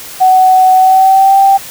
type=tone with pitch glide; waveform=sine; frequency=748 to 782.9 Hz; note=F#5 to G5; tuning=+19 to -2 cents; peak=-3 dBFS; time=0.2-1.58 s; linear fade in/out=20 ms; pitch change=+79 cents; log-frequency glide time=0.76-1.36 s; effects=white hiss -28 dBFS RMS until 1.7 s